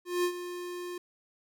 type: tone with ADSR envelope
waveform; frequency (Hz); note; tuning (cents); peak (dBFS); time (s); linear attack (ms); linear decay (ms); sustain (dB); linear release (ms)
square; 354.7; F4; +27; -25; 0.05-0.98; 190; 78; -12; 4
effects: none